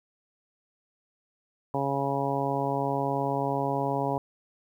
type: harmonic tone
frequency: 138.59 Hz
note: C#3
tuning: in tune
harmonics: 1 / 2 / 3 / 4 / 5 / 6 / 7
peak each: -33 / -33 / -33 / -33 / -33 / -33 / -33 dBFS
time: 1.74-4.18 s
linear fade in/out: 2 ms
effects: 10-bit